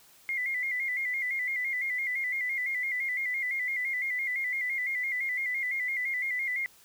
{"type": "tone with vibrato", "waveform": "sine", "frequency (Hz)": 2062, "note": "C7", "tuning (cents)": -26, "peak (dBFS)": -28, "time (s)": [0.29, 6.66], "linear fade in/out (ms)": 0, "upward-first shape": "square", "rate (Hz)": 5.9, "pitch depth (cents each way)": 59, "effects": ["white hiss -58 dBFS RMS until 6.84 s"]}